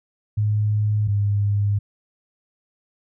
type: tone pair in turn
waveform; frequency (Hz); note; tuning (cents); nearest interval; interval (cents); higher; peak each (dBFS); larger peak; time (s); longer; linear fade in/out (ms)
sine; 105.6 / 102; G#2 / G#2; +29 / -31; minor second; 60; first; -17; neither; 0.37-1.08 / 1.08-1.79; neither; 10
effects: none